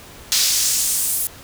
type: noise with high-pass filter sweep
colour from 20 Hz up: brown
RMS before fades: -19 dBFS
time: 0.32-1.27 s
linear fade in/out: 0 ms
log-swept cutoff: 4600 to 11000 Hz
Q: 1.5
effects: pink hiss -41 dBFS RMS until 1.43 s